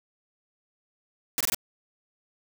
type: noise bursts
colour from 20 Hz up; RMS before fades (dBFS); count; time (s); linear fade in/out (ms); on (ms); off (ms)
white; -26; 4; 1.38-1.546; 0; 25; 22
effects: none